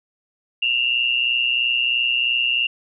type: tone pair together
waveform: sine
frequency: 2715 / 2838 Hz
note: F7 / F7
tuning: -50 / +27 cents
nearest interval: minor second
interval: 77 cents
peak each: -20 dBFS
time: 0.62-2.67 s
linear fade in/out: 5 ms
effects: none